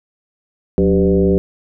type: tone with frequency modulation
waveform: sine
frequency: 285.4 Hz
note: D4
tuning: 49 cents flat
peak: -10 dBFS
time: 0.78-1.38 s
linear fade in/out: 0 ms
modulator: 104 Hz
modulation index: 1.9
effects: none